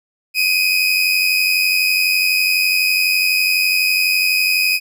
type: tone pair together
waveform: 30% pulse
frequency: 2434 / 2526 Hz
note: D#7 / D#7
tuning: -39 / +26 cents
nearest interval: minor second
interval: 65 cents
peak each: -17 / -12 dBFS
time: 0.34-4.8 s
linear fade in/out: 50 ms
effects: none